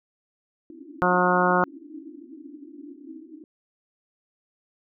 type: band-pass noise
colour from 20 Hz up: white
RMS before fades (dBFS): -43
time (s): 0.7-3.44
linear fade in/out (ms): 2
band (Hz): 270 to 330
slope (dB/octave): 96
type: harmonic tone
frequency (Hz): 180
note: F#3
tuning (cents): -47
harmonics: 1 / 2 / 3 / 4 / 5 / 6 / 7 / 8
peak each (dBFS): -26 / -26 / -26 / -26 / -26 / -26 / -26 / -26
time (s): 1.02-1.64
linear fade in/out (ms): 0
effects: none